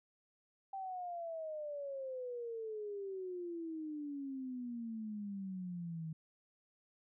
sine exponential sweep, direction down, 784 to 157.1 Hz, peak -40 dBFS, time 0.73-6.13 s, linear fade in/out 5 ms, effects none

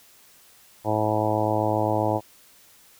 harmonic tone, 107.7 Hz, A2, 37 cents flat, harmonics 1 / 2 / 3 / 4 / 5 / 6 / 7 / 8 / 9, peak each -28 / -34 / -28 / -32 / -28 / -28 / -29 / -29 / -33 dBFS, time 0.84-2.21 s, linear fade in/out 50 ms, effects white hiss -54 dBFS RMS until 2.99 s

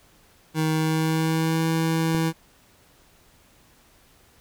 25% pulse tone with pitch glide, 157.6 to 162.5 Hz, D#3 to E3, +23 to -24 cents, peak -17 dBFS, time 0.54-2.33 s, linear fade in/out 50 ms, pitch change +53 cents, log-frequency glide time 0.72-1.67 s
click, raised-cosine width 2 ms, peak -18 dBFS, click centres 2.148 s
effects pink hiss -57 dBFS RMS until 4.4 s

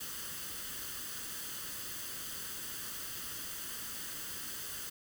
white noise with comb filter, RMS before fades -42 dBFS, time 0-4.9 s, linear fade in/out 10 ms, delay 0.64 ms, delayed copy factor +0.6, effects none

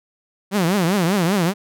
sawtooth tone with vibrato, 184.5 Hz, F#3, 5 cents flat, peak -12 dBFS, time 0.51-1.54 s, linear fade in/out 50 ms, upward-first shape triangle, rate 5.1 Hz, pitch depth 260 cents each way, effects none

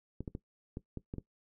clicks, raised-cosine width 3 ms, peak -26 dBFS, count 7, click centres 0.206 / 0.278 / 0.351 / 0.771 / 0.973 / 1.139 / 1.183 s, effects noise-tail reverb RT60 0.1 s tail -17 dB re dry

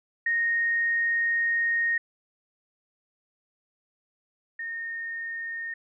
sine tone pair in turn, 1858 / 1838.8 Hz, A#6 / A#6, -6 / -24 cents, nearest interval unison, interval 18 cents, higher first, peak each -22 / -31 dBFS, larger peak first, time 0.26-1.98 / 4.59-5.74 s, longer first, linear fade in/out 5 ms, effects none

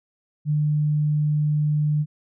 sine tone, 150 Hz, D3, 37 cents sharp, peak -18 dBFS, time 0.45-2.06 s, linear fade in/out 50 ms, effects none

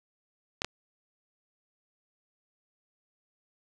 clicks, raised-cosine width 0.2 ms, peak -13 dBFS, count 2, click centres 0.619 / 0.646 s, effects none

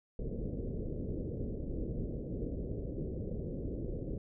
pink low-pass noise, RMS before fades -38 dBFS, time 0.19-4.18 s, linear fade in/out 2 ms, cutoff 520 Hz, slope 48 dB/octave, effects none

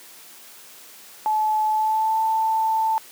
sine tone with pitch glide, 862 to 885.2 Hz, A5 to A5, -36 to +10 cents, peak -18 dBFS, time 1.26-2.98 s, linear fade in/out 0 ms, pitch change +46 cents, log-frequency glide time 1.69-2.19 s, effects white hiss -45 dBFS RMS until 3.11 s + high-pass 200 Hz 12 dB/octave

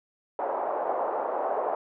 pink band-pass noise, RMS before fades -29 dBFS, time 0.39-1.75 s, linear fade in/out 2 ms, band 510 to 910 Hz, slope 24 dB/octave, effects none

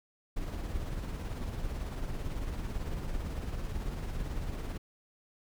brown noise with tremolo, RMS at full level -34 dBFS, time 0.36-4.78 s, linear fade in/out 10 ms, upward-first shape sine, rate 18 Hz, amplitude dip 40%, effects none

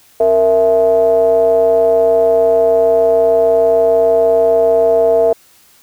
triangle ring-modulated tone, 98.7 Hz, G2, 12 cents sharp, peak -3 dBFS, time 0.2-5.33 s, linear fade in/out 5 ms, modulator 562 Hz, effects white hiss -48 dBFS RMS until 5.82 s

